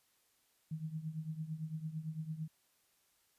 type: tone with tremolo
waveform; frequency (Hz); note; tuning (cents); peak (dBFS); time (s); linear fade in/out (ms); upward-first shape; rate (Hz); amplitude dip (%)
sine; 157.7; D#3; +24; -35; 0.71-2.48; 5; triangle; 8.9; 85
effects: white hiss -74 dBFS RMS until 3.38 s + resampled to 32000 Hz